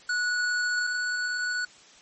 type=tone pair in turn; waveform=square; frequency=1468 / 1474 Hz; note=F#6 / F#6; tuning=-14 / -7 cents; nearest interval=unison; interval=7 cents; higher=second; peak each=-25 / -27 dBFS; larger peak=first; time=0.09-0.87 / 0.87-1.65 s; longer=neither; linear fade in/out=5 ms; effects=white hiss -53 dBFS RMS until 2.01 s + MP3 32 kbps